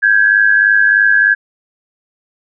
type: tone pair together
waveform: sine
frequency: 1573 / 1676.2 Hz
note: G6 / G#6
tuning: +6 / +16 cents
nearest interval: minor second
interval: 110 cents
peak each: -10 dBFS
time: 0.02-1.35 s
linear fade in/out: 20 ms
effects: none